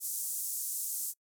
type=band-pass noise; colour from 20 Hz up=white; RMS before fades=-36 dBFS; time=0-1.14 s; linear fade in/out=50 ms; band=6900 to 14000 Hz; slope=24 dB/octave; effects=noise-tail reverb RT60 0.1 s tail -26 dB re dry

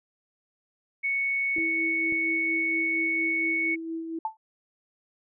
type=tone; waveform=sine; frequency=2217 Hz; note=C#7; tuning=in tune; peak=-24 dBFS; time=1.03-3.76 s; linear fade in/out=20 ms
type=tone with tremolo; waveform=sine; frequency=327.1 Hz; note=E4; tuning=13 cents flat; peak=-29 dBFS; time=1.56-4.19 s; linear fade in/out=5 ms; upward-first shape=sine; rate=4.3 Hz; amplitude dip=40%
type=clicks; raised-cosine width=2 ms; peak=-29 dBFS; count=2; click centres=1.583 / 2.124 s
type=tone with exponential decay; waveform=sine; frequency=880 Hz; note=A5; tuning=in tune; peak=-22 dBFS; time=4.25-4.37 s; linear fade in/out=2 ms; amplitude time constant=24 ms
effects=none

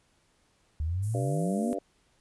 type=exponential sweep; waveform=sine; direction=up; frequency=73.42 to 252.6 Hz; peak=-27 dBFS; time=0.8-1.73 s; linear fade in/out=0 ms
type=high-pass noise; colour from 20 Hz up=white; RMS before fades=-44 dBFS; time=1.02-1.75 s; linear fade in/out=20 ms; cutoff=8200 Hz; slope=24 dB/octave
type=harmonic tone; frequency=98 Hz; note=G2; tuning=in tune; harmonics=3 / 4 / 5 / 6 / 7; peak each=-37 / -37 / -37 / -37 / -37 dBFS; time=1.14-1.79 s; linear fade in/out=5 ms
effects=pink hiss -68 dBFS RMS until 2.2 s + resampled to 24000 Hz

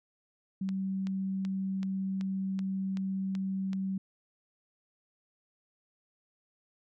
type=tone; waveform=sine; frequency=191.8 Hz; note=G3; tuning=37 cents flat; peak=-30 dBFS; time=0.61-3.98 s; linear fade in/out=5 ms
type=click train; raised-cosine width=0.2 ms; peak=-28 dBFS; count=9; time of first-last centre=0.69-3.732 s; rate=2.63 Hz
effects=none

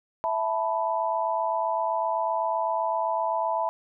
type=chord; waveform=sine; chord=E suspended fourth; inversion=none; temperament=equal; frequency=659.3 / 880 / 987.8 Hz; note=E5 / A5 / B5; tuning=0 / 0 / 0 cents; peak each=-28 dBFS; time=0.24-3.69 s; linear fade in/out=0 ms; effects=none

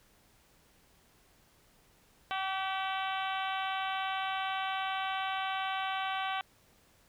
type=harmonic tone with a mistuned harmonic; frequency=382.6 Hz; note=G4; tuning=42 cents flat; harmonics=2 / 3 / 4 / 5 / 6 / 7 / 8 / 9 / 10; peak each=-35 / -38 / -40 / -45 / -44 / -44 / -43 / -47 / -50 dBFS; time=2.31-6.41 s; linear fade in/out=0 ms; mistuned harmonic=5; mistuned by=+31 cents; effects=pink hiss -65 dBFS RMS until 7.08 s

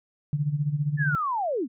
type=tone with tremolo; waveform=sine; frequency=146.83 Hz; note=D3; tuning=in tune; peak=-20 dBFS; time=0.33-1.15 s; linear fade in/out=0 ms; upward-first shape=sine; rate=15 Hz; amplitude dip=75%
type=linear sweep; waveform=sine; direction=down; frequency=1767 to 207.7 Hz; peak=-24 dBFS; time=0.97-1.68 s; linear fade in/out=50 ms
effects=none

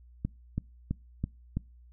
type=click train; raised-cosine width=5 ms; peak=-17 dBFS; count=5; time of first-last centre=0.25-1.57 s; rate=3.03 Hz; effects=noise-tail reverb RT60 0.3 s tail -26 dB re dry + added 60 Hz sine -52 dBFS peak until 1.92 s

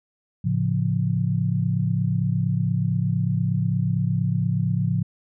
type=chord; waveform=sine; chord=A augmented; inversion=none; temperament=equal; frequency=110 / 138.59 / 174.61 Hz; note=A2 / C#3 / E#3; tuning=0 / 0 / 0 cents; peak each=-24 dBFS; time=0.44-5.03 s; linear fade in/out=10 ms; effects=none

